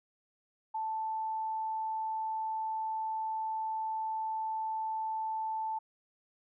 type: tone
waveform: sine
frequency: 880 Hz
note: A5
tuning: in tune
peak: -32 dBFS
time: 0.74-5.79 s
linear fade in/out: 10 ms
effects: none